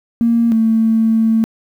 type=tone pair in turn; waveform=triangle; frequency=232.5 / 223.7 Hz; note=A#3 / A3; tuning=-4 / +29 cents; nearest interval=minor second; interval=67 cents; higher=first; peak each=-6 dBFS; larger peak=neither; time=0.21-0.52 / 0.52-1.44 s; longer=second; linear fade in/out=0 ms; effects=tanh soft clip ceiling -8 dBFS + 8-bit